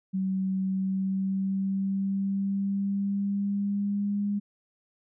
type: tone with pitch glide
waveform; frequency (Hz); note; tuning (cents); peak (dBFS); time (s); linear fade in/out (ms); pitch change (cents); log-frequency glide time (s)
sine; 190 to 203.6; F#3 to G#3; +46 to -34; -25; 0.13-4.4; 20; +120; 0.64-4.28
effects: none